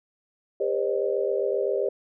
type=tone cluster; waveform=sine; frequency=401.5 / 489.5 / 537 / 611 Hz; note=G4 / B4 / C5 / D#5; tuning=+41 / -15 / +45 / -32 cents; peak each=-26 / -30 / -28 / -30 dBFS; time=0.6-1.89 s; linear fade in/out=5 ms; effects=none